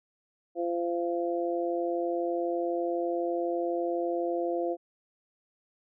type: harmonic tone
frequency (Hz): 172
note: F3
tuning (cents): -26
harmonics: 2 / 3 / 4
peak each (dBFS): -30 / -32 / -33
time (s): 0.55-4.77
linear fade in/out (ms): 50
effects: none